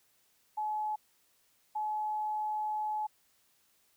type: tone bursts at uneven times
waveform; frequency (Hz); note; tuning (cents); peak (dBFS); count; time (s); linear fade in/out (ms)
sine; 853; G#5; +46; -31; 2; 0.57-0.96 / 1.75-3.07; 10
effects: white hiss -70 dBFS RMS until 3.96 s